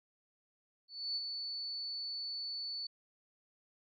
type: tone with ADSR envelope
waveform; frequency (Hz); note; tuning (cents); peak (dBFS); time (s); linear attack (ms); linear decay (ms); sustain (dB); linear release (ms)
sine; 4470; C#8; +14; -33; 0.88-2.87; 280; 36; -5; 6
effects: none